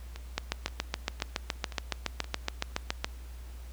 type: two click trains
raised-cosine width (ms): 0.2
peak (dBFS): -11 / -24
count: 20 / 6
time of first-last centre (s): 0.38-3.045 / 0.16-2.764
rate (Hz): 7.13 / 1.92
effects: added 60 Hz sine -41 dBFS peak until 3.72 s + pink hiss -56 dBFS RMS until 3.72 s